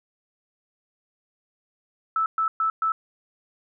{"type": "tone bursts", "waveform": "sine", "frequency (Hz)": 1313, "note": "E6", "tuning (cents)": -7, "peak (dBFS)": -20, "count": 4, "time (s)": [2.16, 2.92], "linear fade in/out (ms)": 2, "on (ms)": 100, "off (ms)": 120, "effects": []}